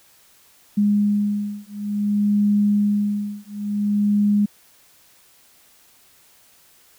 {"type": "beating tone pair", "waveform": "sine", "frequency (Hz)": [205.6, 206.16], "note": ["G#3", "G#3"], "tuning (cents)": [-17, -12], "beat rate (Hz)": 0.56, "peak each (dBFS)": -20, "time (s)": [0.77, 4.46], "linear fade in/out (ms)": 10, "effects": ["white hiss -54 dBFS RMS until 6.98 s"]}